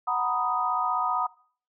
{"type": "chord", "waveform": "sine", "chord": "B major seventh", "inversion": "second", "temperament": "equal", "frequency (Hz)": [740, 932.3, 987.8, 1244.5], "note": ["F#5", "A#5", "B5", "D#6"], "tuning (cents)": [0, 0, 0, 0], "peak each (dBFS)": [-30, -31, -30, -27], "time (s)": [0.07, 1.27], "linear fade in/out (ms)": 10, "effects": ["noise-tail reverb RT60 0.5 s tail -22 dB re dry"]}